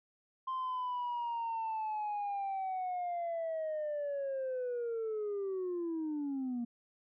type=linear sweep; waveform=sine; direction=down; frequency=1050 to 233.1 Hz; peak=-32 dBFS; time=0.47-6.65 s; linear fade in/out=10 ms; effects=tanh soft clip ceiling -32 dBFS